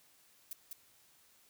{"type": "noise with echo", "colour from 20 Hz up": "violet", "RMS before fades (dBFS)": -42, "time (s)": [0.51, 0.53], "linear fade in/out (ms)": 2, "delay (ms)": 200, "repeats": 1, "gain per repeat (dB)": -2, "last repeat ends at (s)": 0.73, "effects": ["white hiss -66 dBFS RMS until 1.49 s"]}